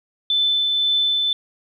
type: tone with tremolo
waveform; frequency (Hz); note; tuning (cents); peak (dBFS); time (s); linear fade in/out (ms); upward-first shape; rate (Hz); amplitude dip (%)
sine; 3520; A7; 0; -15; 0.3-1.33; 2; triangle; 1.9; 25
effects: 9-bit